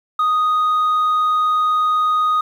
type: tone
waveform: sine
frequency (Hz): 1244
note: D#6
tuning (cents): -1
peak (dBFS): -11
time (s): 0.19-2.41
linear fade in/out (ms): 5
effects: tanh soft clip ceiling -13 dBFS + 8-bit